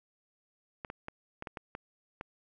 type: clicks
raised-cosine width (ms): 0.5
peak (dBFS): -24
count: 8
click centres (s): 0.848 / 0.901 / 1.084 / 1.424 / 1.472 / 1.572 / 1.751 / 2.211
effects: none